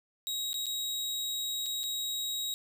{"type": "tone with dropouts", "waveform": "sawtooth", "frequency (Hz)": 3810, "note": "A#7", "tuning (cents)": 37, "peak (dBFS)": -29, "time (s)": [0.27, 2.54], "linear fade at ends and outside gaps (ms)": 0, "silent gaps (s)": [[0.531, 0.542], [0.658, 0.666], [1.66, 1.664], [1.833, 1.838]], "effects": []}